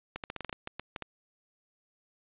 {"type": "clicks", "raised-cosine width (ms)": 0.3, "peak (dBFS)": -20, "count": 12, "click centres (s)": [0.16, 0.238, 0.301, 0.363, 0.407, 0.447, 0.495, 0.528, 0.674, 0.796, 0.962, 1.023], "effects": ["resampled to 8000 Hz", "10-bit"]}